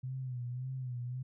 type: tone with vibrato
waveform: sine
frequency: 126.5 Hz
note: B2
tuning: 42 cents sharp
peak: -36 dBFS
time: 0.03-1.23 s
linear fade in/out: 10 ms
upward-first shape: sine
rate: 1.8 Hz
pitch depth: 70 cents each way
effects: none